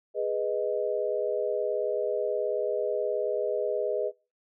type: chord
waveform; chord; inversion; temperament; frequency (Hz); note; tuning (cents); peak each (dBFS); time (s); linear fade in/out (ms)
sine; G# minor; none; equal; 415.3 / 493.9 / 622.3; G#4 / B4 / D#5; 0 / 0 / 0; -30; 0.14-4.12; 50
effects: noise-tail reverb RT60 0.3 s tail -23 dB re dry